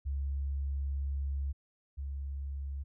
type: tone pair in turn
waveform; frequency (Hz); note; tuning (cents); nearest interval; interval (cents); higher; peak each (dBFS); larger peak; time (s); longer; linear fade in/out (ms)
sine; 69.3 / 69.3; C#2 / C#2; 0 / 0; unison; 0; neither; -31 / -35; first; 0.05-1.53 / 1.97-2.84; first; 20
effects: none